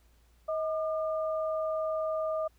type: tone pair together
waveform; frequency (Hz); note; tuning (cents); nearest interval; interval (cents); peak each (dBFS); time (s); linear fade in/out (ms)
sine; 633 / 1203.3; D#5 / D6; +30 / +42; major seventh; 1112; -29 / -37; 0.48-2.48; 10
effects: added 58 Hz sine -61 dBFS peak until 2.58 s + pink hiss -69 dBFS RMS until 2.58 s